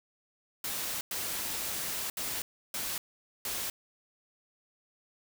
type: noise bursts at uneven times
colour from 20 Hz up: white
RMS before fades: -35 dBFS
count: 5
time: 0.64-1.01 / 1.11-2.1 / 2.17-2.42 / 2.74-2.98 / 3.45-3.7 s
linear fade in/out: 2 ms
effects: none